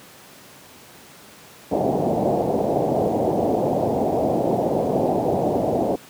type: low-pass noise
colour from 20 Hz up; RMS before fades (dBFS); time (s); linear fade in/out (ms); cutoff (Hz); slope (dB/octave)
white; -20; 1.71-5.96; 10; 760; 48
effects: pink hiss -45 dBFS RMS until 6.09 s + high-pass 150 Hz 12 dB/octave